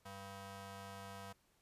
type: ring-modulated tone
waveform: 15% pulse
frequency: 294.5 Hz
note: D4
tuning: 5 cents sharp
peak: -39 dBFS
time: 0.05-1.33 s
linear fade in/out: 10 ms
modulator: 392 Hz
effects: pink hiss -75 dBFS RMS until 1.61 s + resampled to 32000 Hz